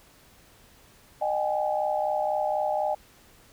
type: tone cluster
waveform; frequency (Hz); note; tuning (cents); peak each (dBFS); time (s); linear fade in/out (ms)
sine; 611 / 770 / 834; D#5 / G5 / G#5; -32 / -31 / +7; -27 / -29 / -29; 1.21-2.95; 10
effects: pink hiss -56 dBFS RMS until 3.52 s